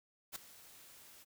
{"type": "noise with ADSR envelope", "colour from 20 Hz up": "white", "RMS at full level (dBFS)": -41, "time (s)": [0.32, 1.25], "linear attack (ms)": 37, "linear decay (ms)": 7, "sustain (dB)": -17, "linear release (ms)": 30, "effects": []}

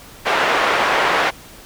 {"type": "band-pass noise", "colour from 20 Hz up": "pink", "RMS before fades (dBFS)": -17, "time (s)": [0.25, 1.31], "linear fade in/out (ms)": 20, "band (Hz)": [630, 2200], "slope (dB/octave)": 12, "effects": ["pink hiss -41 dBFS RMS until 1.65 s"]}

